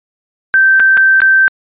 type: tone with dropouts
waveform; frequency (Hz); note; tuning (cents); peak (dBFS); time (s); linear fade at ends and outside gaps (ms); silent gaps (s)
sine; 1557; G6; -12; -5; 0.54-1.48; 0; 0.797-0.801 / 0.971-0.975 / 1.204-1.218
effects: resampled to 8000 Hz